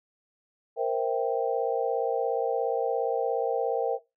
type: chord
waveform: sine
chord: C dominant seventh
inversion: third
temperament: equal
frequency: 466.2 / 523.3 / 659.3 / 784 Hz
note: Bb4 / C5 / E5 / G5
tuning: 0 / 0 / 0 / 0 cents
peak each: -27 / -31 / -31 / -31 dBFS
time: 0.76-3.99 s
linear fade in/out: 50 ms
effects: noise-tail reverb RT60 0.2 s tail -17 dB re dry